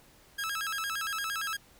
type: tone with vibrato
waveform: sawtooth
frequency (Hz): 1460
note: F#6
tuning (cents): -24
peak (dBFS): -28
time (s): 0.38-1.57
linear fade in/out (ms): 10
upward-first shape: square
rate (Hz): 8.7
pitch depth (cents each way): 190
effects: pink hiss -59 dBFS RMS until 1.79 s